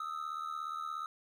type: ring-modulated tone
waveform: triangle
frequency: 1280 Hz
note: D#6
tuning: 49 cents sharp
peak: -32 dBFS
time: 0-1.06 s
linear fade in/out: 2 ms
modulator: 38.5 Hz
effects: none